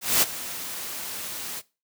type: noise with ADSR envelope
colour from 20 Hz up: white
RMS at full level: -18 dBFS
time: 0.01-1.62 s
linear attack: 210 ms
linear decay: 25 ms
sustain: -16 dB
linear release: 37 ms
effects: noise-tail reverb RT60 0.3 s tail -21 dB re dry + high-pass 100 Hz 12 dB/octave